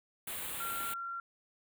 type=band-stop noise; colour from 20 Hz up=white; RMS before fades=-40 dBFS; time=0.27-0.94 s; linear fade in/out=5 ms; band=3900 to 7800 Hz; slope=48 dB/octave
type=tone; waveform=sine; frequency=1373 Hz; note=F6; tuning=30 cents flat; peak=-37 dBFS; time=0.6-1.2 s; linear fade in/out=2 ms
effects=none